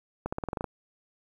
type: accelerating click train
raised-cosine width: 1 ms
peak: -17 dBFS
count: 9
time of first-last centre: 0.26-0.643 s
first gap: 65 ms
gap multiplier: 0.91
effects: 9-bit